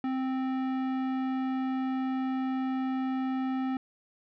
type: tone with tanh clipping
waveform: sine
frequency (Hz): 261.6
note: C4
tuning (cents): 0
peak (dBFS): -30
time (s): 0.04-3.77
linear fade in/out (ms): 2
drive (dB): 16
effects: none